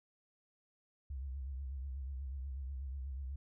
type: tone with vibrato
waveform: sine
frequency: 67 Hz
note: C2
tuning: 42 cents sharp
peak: -39 dBFS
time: 1.1-3.36 s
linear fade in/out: 5 ms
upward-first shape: triangle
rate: 8.2 Hz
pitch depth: 120 cents each way
effects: none